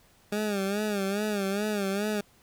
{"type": "tone with vibrato", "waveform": "20% pulse", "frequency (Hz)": 203.2, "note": "G#3", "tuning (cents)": -38, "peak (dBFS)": -22, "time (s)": [0.32, 2.21], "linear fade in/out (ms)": 5, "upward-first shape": "sine", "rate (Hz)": 2.4, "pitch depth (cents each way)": 90, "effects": ["pink hiss -61 dBFS RMS until 2.42 s"]}